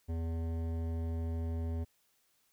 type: tone with hard clipping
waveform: sine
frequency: 82.41 Hz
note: E2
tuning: in tune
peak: -35 dBFS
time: 0.08-1.85 s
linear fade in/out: 20 ms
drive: 14 dB
effects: white hiss -73 dBFS RMS until 2.52 s